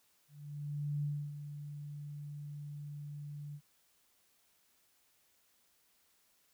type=tone with ADSR envelope; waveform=sine; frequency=146.1 Hz; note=D3; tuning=9 cents flat; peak=-32 dBFS; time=0.28-3.61 s; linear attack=750 ms; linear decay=290 ms; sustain=-10 dB; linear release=64 ms; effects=white hiss -72 dBFS RMS until 6.53 s